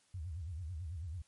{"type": "tone with vibrato", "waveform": "sine", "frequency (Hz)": 83.8, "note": "E2", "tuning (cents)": 29, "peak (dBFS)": -39, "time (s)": [0.14, 1.22], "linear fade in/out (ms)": 5, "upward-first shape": "sine", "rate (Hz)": 9.1, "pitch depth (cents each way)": 220, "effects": ["white hiss -71 dBFS RMS until 1.27 s", "MP3 48 kbps"]}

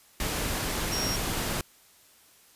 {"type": "tone in noise", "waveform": "sine", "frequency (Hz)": 5588, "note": "F8", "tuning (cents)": 0, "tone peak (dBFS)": -30, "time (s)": [0.92, 1.16], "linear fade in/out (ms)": 2, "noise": "pink", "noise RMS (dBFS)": -30, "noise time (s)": [0.2, 1.61], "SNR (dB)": -3, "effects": ["white hiss -58 dBFS RMS until 2.55 s", "resampled to 32000 Hz"]}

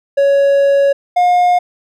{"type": "tone pair in turn", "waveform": "triangle", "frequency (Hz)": [558, 714.4], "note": ["C#5", "F5"], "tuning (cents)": [11, 39], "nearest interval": "major third", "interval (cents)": 428, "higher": "second", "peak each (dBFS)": -6, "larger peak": "neither", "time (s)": [[0.17, 0.93], [1.16, 1.59]], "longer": "first", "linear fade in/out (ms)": 10, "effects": []}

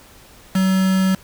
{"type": "tone with quantisation", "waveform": "triangle", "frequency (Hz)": 189.3, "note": "F#3", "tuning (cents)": 40, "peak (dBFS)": -12, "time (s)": [0.55, 1.15], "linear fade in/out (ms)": 5, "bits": 4, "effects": ["pink hiss -46 dBFS RMS until 1.23 s"]}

